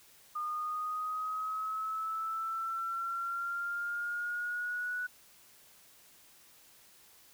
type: exponential sweep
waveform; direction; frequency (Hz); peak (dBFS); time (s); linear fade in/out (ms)
sine; up; 1216 to 1480; -33; 0.35-5.07; 10
effects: white hiss -60 dBFS RMS until 7.33 s

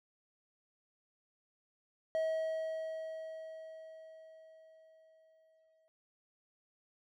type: tone with exponential decay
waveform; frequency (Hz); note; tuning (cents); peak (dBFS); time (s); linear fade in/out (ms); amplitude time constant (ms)
triangle; 640; D#5; +49; -28; 2.15-5.88; 0; 810
effects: none

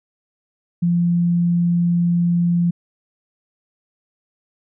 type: tone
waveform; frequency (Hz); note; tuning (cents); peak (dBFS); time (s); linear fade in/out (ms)
sine; 172.8; F3; -18; -14; 0.82-2.71; 10
effects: none

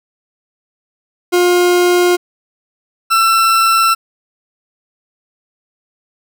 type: tone pair in turn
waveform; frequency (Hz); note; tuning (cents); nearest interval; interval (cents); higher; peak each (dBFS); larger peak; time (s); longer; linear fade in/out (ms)
40% pulse; 355.2 / 1341.1; F4 / E6; +29 / +29; octave + major seventh; 2300; second; -8; neither; 1.32-2.17 / 3.1-3.95; neither; 20
effects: none

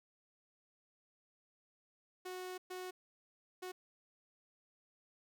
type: tone bursts at uneven times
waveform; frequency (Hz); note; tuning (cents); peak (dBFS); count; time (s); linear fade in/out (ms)
sawtooth; 367.3; F#4; -13; -39; 3; 2.25-2.58 / 2.7-2.91 / 3.62-3.72; 10
effects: none

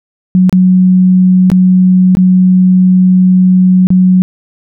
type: tone with dropouts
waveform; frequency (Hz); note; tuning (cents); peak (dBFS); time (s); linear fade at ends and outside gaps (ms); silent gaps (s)
sine; 184.3; F#3; -7; -3; 0.35-4.22; 0; 0.495-0.527 / 1.501-1.517 / 2.151-2.17 / 3.87-3.904
effects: none

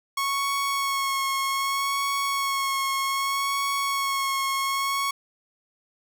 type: tone with vibrato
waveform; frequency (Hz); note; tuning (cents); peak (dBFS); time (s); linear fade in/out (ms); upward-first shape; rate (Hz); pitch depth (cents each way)
sawtooth; 1100; C#6; -14; -20; 0.17-5.11; 5; sine; 0.64; 19
effects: none

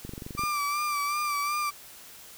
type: click train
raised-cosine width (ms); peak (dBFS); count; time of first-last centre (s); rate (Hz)
3; -25; 10; 0.05-0.436; 23.3
type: tone with vibrato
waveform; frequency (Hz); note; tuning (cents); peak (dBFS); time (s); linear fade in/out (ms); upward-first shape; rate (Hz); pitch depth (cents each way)
35% pulse; 1174.7; D6; 0; -25; 0.37-1.71; 20; sine; 2.7; 41
effects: white hiss -48 dBFS RMS until 2.37 s

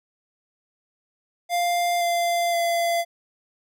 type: tone with pitch steps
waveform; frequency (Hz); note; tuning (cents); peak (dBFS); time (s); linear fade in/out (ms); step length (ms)
square; 698.5 / 690.5 / 682.5; F5 / F5 / F5; 0 / -20 / -40; -21; 1.49-3.05; 50; 520
effects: none

